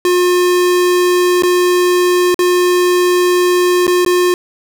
square tone with dropouts, 358 Hz, F4, 43 cents sharp, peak -10 dBFS, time 0.05-4.34 s, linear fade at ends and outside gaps 1 ms, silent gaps 1.423-1.434 / 2.344-2.391 / 3.868-3.878 / 4.049-4.062 s, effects none

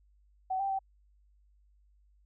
sine tone with pitch steps, 755 / 786 / 773 Hz, F#5 / G5 / G5, +35 / +4 / -24 cents, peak -29 dBFS, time 0.5-0.791 s, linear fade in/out 10 ms, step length 97 ms, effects added 50 Hz sine -62 dBFS peak until 2.25 s

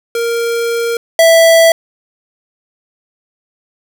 square tone pair in turn, 466.2 / 659.3 Hz, A#4 / E5, 0 / 0 cents, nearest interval tritone, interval 600 cents, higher second, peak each -14 / -5 dBFS, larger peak second, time 0.15-0.97 / 1.19-1.72 s, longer first, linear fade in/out 2 ms, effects none

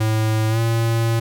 square tone with pitch glide, 109.6 to 114.65 Hz, A2 to A#2, -6 to -28 cents, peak -17 dBFS, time 0-1.2 s, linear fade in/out 10 ms, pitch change +78 cents, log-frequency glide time 0.49-0.59 s, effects none

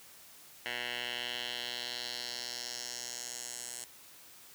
10% pulse tone with band-pass filter sweep, 121.5 Hz, B2, 28 cents flat, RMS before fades -40 dBFS, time 0.66-3.84 s, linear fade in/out 0 ms, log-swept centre 2400 to 8400 Hz, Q 2.5, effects white hiss -55 dBFS RMS until 4.54 s + high-pass 60 Hz 12 dB/octave

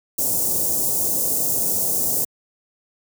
white band-stop noise, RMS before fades -21 dBFS, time 0.18-2.25 s, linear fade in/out 10 ms, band 680 to 6700 Hz, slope 24 dB/octave, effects high-pass 80 Hz 12 dB/octave

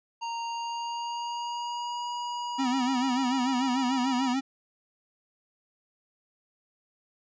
square tone with pitch glide, 930 to 962.8 Hz, A#5 to B5, -4 to -44 cents, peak -32 dBFS, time 0.21-4.34 s, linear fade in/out 20 ms, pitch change +60 cents, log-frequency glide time 0.44-2.08 s
square tone with vibrato, 257.8 Hz, C4, 26 cents flat, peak -26 dBFS, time 2.58-4.41 s, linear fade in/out 20 ms, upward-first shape sine, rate 6.8 Hz, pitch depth 89 cents each way
effects resampled to 16000 Hz

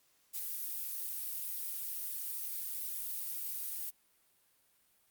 violet noise, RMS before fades -39 dBFS, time 0.33-3.91 s, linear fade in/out 20 ms, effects white hiss -71 dBFS RMS until 5.1 s + Opus 48 kbps

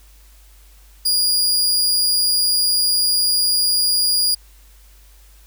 sawtooth tone, 4856 Hz, D#8, 43 cents flat, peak -12 dBFS, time 1.05-4.35 s, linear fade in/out 10 ms, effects added 50 Hz sine -45 dBFS peak until 5.46 s + white hiss -53 dBFS RMS until 5.46 s

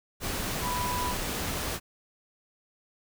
sine tone in noise, 987.8 Hz, B5, in tune, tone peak -30 dBFS, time 0.61-1.15 s, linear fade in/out 50 ms, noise pink, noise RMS -32 dBFS, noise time 0.2-1.8 s, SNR -1 dB, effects none

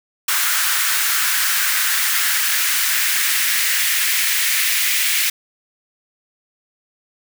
white noise with high-pass filter sweep, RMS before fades -18 dBFS, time 0.28-5.3 s, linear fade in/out 5 ms, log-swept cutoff 1400 to 2100 Hz, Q 2.6, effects none

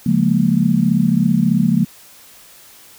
sine chord, Bb minor seventh, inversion first, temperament just, 139.85 / 174.81 / 209.8 / 233.1 Hz, Db3 / F3 / Ab3 / Bb3, +16 / +2 / +18 / 0 cents, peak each -21 / -16 / -17 / -17 dBFS, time 0.06-1.85 s, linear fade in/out 5 ms, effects white hiss -44 dBFS RMS until 2.98 s

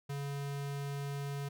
square tone, 141.1 Hz, C#3, 31 cents sharp, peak -37 dBFS, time 0.09-1.49 s, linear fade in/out 10 ms, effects none

